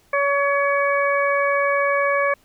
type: harmonic tone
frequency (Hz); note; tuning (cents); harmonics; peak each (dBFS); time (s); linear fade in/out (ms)
564; C#5; +30; 1 / 2 / 3 / 4; -20 / -22 / -24 / -25; 0.13-2.34; 5
effects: pink hiss -58 dBFS RMS until 2.44 s